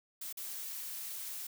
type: noise with dropouts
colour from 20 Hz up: blue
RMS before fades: -42 dBFS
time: 0.21-1.47 s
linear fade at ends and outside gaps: 5 ms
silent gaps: 0.327-0.371 s
effects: none